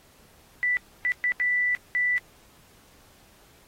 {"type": "tone bursts at uneven times", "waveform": "sine", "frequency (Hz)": 1975.5, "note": "B6", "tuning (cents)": 0, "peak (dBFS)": -21, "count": 5, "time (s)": [[0.63, 0.77], [1.05, 1.12], [1.24, 1.32], [1.4, 1.75], [1.95, 2.18]], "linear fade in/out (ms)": 0, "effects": ["pink hiss -57 dBFS RMS until 3.67 s", "AAC 48 kbps"]}